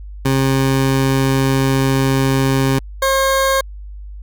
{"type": "tone pair in turn", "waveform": "20% pulse", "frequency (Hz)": [134.3, 537.2], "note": ["C3", "C5"], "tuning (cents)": [46, 46], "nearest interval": "2 octaves", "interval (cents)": 2400, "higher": "second", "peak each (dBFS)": -8, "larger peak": "neither", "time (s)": [[0.25, 2.79], [3.02, 3.61]], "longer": "first", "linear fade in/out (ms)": 5, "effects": ["added 50 Hz sine -29 dBFS peak until 4.22 s"]}